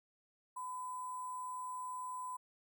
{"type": "tone with sample-and-hold", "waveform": "sine", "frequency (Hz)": 1009, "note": "B5", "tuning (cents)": 37, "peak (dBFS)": -40, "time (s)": [0.56, 2.37], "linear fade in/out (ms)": 10, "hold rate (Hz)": 8820, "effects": []}